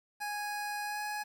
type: tone with pitch glide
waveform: 25% pulse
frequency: 829 to 837.2 Hz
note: G#5 to G#5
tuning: -3 to +14 cents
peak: -31 dBFS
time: 0.2-1.24 s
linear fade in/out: 20 ms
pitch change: +17 cents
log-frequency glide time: 0.83-1.01 s
effects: 10-bit